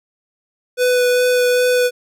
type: tone with vibrato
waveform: square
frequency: 496.1 Hz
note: B4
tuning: 8 cents sharp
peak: -13 dBFS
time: 0.77-1.91 s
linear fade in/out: 50 ms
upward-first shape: sine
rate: 2.5 Hz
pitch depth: 9 cents each way
effects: none